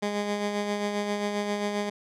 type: tone with tremolo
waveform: 15% pulse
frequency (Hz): 205.8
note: G#3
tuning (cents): -16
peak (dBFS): -19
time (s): 0.02-1.9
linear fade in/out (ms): 10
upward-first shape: sine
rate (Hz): 7.5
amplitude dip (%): 40
effects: low-pass 7000 Hz 12 dB/octave